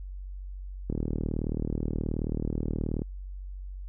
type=click train; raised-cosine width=3 ms; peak=-17 dBFS; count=83; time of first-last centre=0.9-3.019 s; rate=38.7 Hz; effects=added 47 Hz sine -36 dBFS peak until 3.88 s